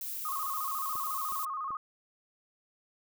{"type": "noise", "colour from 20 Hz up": "violet", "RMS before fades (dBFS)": -38, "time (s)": [0.01, 1.45], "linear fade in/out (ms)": 2}
{"type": "tone with vibrato", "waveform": "sine", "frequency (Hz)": 1163, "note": "D6", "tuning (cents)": -17, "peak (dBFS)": -33, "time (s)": [0.25, 1.77], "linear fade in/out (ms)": 2, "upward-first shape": "square", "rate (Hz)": 14, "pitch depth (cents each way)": 110}
{"type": "clicks", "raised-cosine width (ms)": 2, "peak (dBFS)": [-37, -40, -38], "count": 3, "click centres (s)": [0.955, 1.322, 1.706]}
{"effects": []}